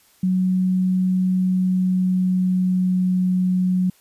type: tone with pitch glide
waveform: sine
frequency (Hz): 185 to 183.4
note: F#3 to F#3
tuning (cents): 0 to -15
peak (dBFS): -16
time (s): 0.23-3.9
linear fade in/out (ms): 5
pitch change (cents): -15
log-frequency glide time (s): 1.31-3.22
effects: white hiss -56 dBFS RMS until 4 s + resampled to 32000 Hz